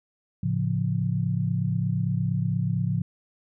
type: chord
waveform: sine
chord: A augmented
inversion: none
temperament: equal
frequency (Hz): 110 / 138.59 / 174.61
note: A2 / C#3 / E#3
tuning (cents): 0 / 0 / 0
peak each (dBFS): -27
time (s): 0.43-3.02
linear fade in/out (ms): 5
effects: none